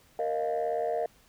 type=chord; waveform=sine; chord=Bb suspended fourth; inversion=none; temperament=just; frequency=466.2 / 621.6 / 699.2 Hz; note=Bb4 / Eb5 / F5; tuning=0 / -2 / +2 cents; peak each=-30 dBFS; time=0.19-1.06 s; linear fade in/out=2 ms; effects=tanh soft clip ceiling -22 dBFS + pink hiss -61 dBFS RMS until 1.28 s